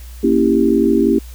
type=chord; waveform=sine; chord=A# diminished seventh; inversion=none; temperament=equal with one note detuned; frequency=233.1 / 277.2 / 329.6 / 395 Hz; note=A#3 / C#4 / E4 / G4; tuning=0 / 0 / 0 / +13 cents; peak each=-16 dBFS; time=0.23-1.19 s; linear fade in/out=10 ms; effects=added 60 Hz sine -31 dBFS peak until 1.34 s + white hiss -44 dBFS RMS until 1.34 s